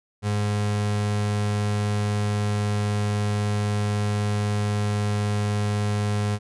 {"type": "tone", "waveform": "35% pulse", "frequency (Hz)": 103.83, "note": "G#2", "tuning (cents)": 0, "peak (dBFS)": -20, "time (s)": [0.22, 6.39], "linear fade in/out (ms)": 50, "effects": ["resampled to 24000 Hz"]}